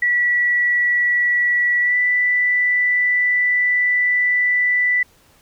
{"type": "tone with pitch glide", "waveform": "sine", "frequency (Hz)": [1944, 1979.1], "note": ["B6", "B6"], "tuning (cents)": [-28, 3], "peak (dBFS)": -14, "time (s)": [0.02, 5.03], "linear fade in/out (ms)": 5, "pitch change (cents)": 31, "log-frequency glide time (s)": [1.81, 1.97], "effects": ["pink hiss -54 dBFS RMS until 5.41 s"]}